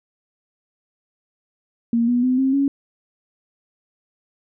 sine tone with pitch steps, 233.1 / 243.6 / 254.5 / 265.9 / 277.8 Hz, A#3 / B3 / C4 / C4 / C#4, 0 / -24 / -48 / +28 / +4 cents, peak -15 dBFS, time 1.93-2.68 s, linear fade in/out 2 ms, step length 150 ms, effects none

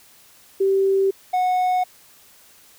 sine / triangle tone pair in turn, 388.4 / 733.2 Hz, G4 / F#5, -16 / -16 cents, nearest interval major seventh, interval 1100 cents, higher second, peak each -15 / -15 dBFS, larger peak neither, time 0.6-1.11 / 1.33-1.84 s, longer neither, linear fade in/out 10 ms, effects white hiss -51 dBFS RMS until 2.78 s

